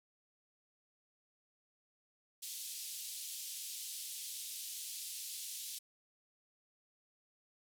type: band-pass noise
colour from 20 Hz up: white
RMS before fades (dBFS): -45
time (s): 2.42-5.79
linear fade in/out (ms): 10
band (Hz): 3100 to 13000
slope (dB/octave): 24
effects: none